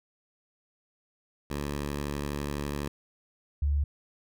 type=tone pair in turn; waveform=10% pulse / sine; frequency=72.1 / 72.1 Hz; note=D2 / D2; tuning=-31 / -31 cents; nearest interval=unison; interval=0 cents; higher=neither; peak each=-23 dBFS; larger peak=neither; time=1.5-2.88 / 3.62-3.84 s; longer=first; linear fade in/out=5 ms; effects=none